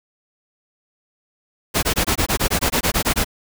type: noise bursts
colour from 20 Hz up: pink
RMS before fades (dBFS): -18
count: 14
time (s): 1.74-3.246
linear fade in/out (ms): 20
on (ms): 89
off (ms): 20
effects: none